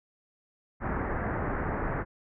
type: low-pass noise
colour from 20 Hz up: pink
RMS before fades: -31 dBFS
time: 0.8-2.05 s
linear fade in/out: 50 ms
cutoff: 1900 Hz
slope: 48 dB/octave
effects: none